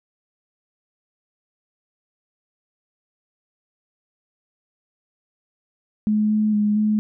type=tone with pitch steps; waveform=sine; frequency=212.5 / 213.8 / 209 / 213.1 Hz; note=G#3 / A3 / G#3 / G#3; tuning=+40 / -49 / +11 / +45 cents; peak=-16 dBFS; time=6.07-6.99 s; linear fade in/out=0 ms; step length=230 ms; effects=none